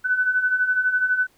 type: beating tone pair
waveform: sine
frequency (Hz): 1493 / 1505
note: F#6 / F#6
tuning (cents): +15 / +29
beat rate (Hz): 12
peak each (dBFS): -25 / -19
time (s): 0.04-1.27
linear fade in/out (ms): 20
effects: pink hiss -60 dBFS RMS until 1.37 s